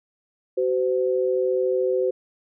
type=tone pair together; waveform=sine; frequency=377.8 / 511.5 Hz; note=F#4 / C5; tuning=+36 / -39 cents; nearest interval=perfect fourth; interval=525 cents; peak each=-22 dBFS; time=0.57-2.11 s; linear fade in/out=10 ms; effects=none